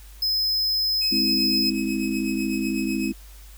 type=tone; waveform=square; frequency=5100 Hz; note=D#8; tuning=42 cents sharp; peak=-21 dBFS; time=0.22-1.7 s; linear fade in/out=5 ms
type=tone with tremolo; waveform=sawtooth; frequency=2554 Hz; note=D#7; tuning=45 cents sharp; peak=-26 dBFS; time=1.01-3.12 s; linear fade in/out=10 ms; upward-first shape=triangle; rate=8 Hz; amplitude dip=70%
type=chord; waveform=sine; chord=Ab augmented; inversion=none; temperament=equal with one note detuned; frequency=207.7 / 261.6 / 325.7 Hz; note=Ab3 / C4 / E4; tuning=0 / 0 / -21 cents; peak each=-27 dBFS; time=1.11-3.13 s; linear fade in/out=20 ms
effects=added 50 Hz sine -42 dBFS peak until 3.57 s + white hiss -51 dBFS RMS until 3.57 s